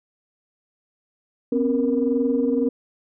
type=tone cluster; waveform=sine; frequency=250.6 / 272.3 / 468.3 Hz; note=B3 / C#4 / A#4; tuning=+25 / -31 / +8 cents; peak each=-22 dBFS; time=1.52-2.69 s; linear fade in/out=5 ms; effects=tanh soft clip ceiling -9 dBFS